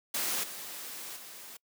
white noise with level steps, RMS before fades -32 / -42 / -47 dBFS, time 0.14-1.57 s, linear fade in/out 5 ms, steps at 0.43 / 1.16 s, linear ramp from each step 10 ms, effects noise-tail reverb RT60 0.1 s tail -25 dB re dry + high-pass 200 Hz 12 dB/octave

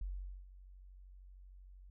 sine tone with ADSR envelope, 46.48 Hz, F#1, 9 cents sharp, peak -37 dBFS, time 0.01-1.9 s, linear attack 4 ms, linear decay 440 ms, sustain -16 dB, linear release 4 ms, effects none

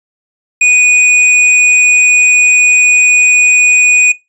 square tone, 2474 Hz, D#7, 10 cents flat, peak -5 dBFS, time 0.61-4.12 s, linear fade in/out 5 ms, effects noise-tail reverb RT60 0.2 s tail -20 dB re dry + resampled to 24000 Hz

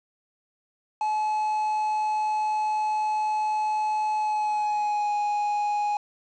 triangle tone with pitch glide, 856 to 830.7 Hz, A5 to G#5, -48 to 0 cents, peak -21 dBFS, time 1.01-5.97 s, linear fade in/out 2 ms, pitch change -52 cents, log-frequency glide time 4.16-5.12 s, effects resampled to 16000 Hz + 8-bit

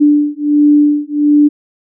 sine beating tone pair, 293.7 / 295.1 Hz, D4 / D4, 0 / +8 cents, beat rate 1.4 Hz, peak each -10 dBFS, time 0-1.49 s, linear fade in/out 20 ms, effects none

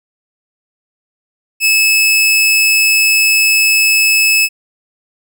sawtooth tone, 2600 Hz, E7, 24 cents flat, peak -5 dBFS, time 1.6-4.49 s, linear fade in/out 50 ms, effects none

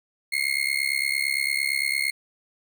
35% pulse tone with amplitude modulation, 2144 Hz, C7, 42 cents sharp, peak -17 dBFS, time 0.32-2.11 s, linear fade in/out 10 ms, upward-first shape sine, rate 68.8 Hz, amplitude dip 95%, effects none

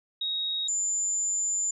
sine tone pair in turn, 3774 / 7104 Hz, A#7 / A8, +21 / +16 cents, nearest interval major seventh, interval 1095 cents, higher second, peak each -27 / -25 dBFS, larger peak second, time 0.21-0.68 / 0.68-1.71 s, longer second, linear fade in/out 5 ms, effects none

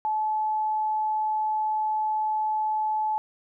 sine tone, 862 Hz, A5, 36 cents flat, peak -23 dBFS, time 0.05-3.18 s, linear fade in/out 0 ms, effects none

